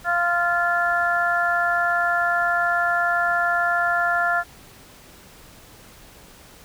harmonic tone, 347.3 Hz, F4, 10 cents flat, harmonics 2 / 3 / 4 / 5, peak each -23 / -32 / -21 / -25 dBFS, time 0.04-4.44 s, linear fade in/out 50 ms, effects pink hiss -47 dBFS RMS until 6.64 s

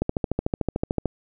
click train, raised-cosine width 2 ms, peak -9 dBFS, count 15, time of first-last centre 0.02-1.057 s, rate 13.5 Hz, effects none

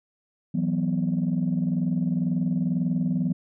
sine chord, E suspended second, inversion none, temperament equal, 164.81 / 185 / 246.9 Hz, E3 / F#3 / B3, 0 / 0 / 0 cents, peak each -25 / -25 / -26 dBFS, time 0.54-3.33 s, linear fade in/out 10 ms, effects tanh soft clip ceiling -16 dBFS

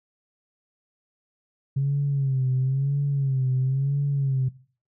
sine tone with vibrato, 135.5 Hz, C#3, 39 cents flat, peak -19 dBFS, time 1.76-4.49 s, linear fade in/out 10 ms, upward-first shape sine, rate 0.99 Hz, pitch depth 85 cents each way, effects noise-tail reverb RT60 0.4 s tail -18 dB re dry + tanh soft clip ceiling -16 dBFS

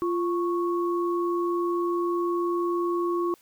sine tone pair together, 346.9 / 1105.2 Hz, F4 / C#6, -12 / -6 cents, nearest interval octave + minor sixth, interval 2006 cents, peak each -24 / -30 dBFS, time 0.02-3.34 s, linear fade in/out 0 ms, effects white hiss -60 dBFS RMS until 3.41 s

